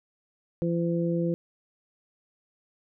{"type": "harmonic tone", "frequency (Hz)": 169.8, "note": "F3", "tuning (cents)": -48, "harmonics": [1, 2, 3], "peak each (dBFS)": [-26, -29, -31], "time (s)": [0.62, 1.34], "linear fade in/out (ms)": 0, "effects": []}